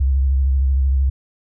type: tone with vibrato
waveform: sine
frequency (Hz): 67.1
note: C2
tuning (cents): +44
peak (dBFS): -13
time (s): 0-1.1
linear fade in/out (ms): 10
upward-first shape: triangle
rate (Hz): 13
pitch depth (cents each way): 73
effects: none